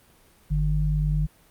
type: tone pair together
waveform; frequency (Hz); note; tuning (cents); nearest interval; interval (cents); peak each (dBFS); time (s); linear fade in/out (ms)
sine; 49.66 / 151.6; G1 / D#3; +23 / -45; octave + perfect fifth; 1932; -23; 0.5-1.27; 20
effects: pink hiss -57 dBFS RMS until 1.5 s + Opus 32 kbps